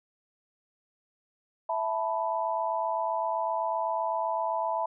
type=chord; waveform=sine; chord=E suspended fourth; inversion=none; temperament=equal; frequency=659.3 / 880 / 987.8 Hz; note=E5 / A5 / B5; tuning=0 / 0 / 0 cents; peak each=-31 dBFS; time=1.69-4.86 s; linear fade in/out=5 ms; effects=none